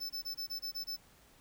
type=tone bursts; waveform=square; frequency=5274 Hz; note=E8; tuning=in tune; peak=-37 dBFS; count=8; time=0-0.968 s; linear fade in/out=20 ms; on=100 ms; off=24 ms; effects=pink hiss -63 dBFS RMS until 1.4 s